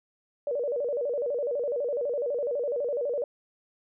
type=tone with vibrato; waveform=sine; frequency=527 Hz; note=C5; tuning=12 cents sharp; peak=-26 dBFS; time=0.47-3.24 s; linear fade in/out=2 ms; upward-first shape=square; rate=12 Hz; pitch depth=160 cents each way; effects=none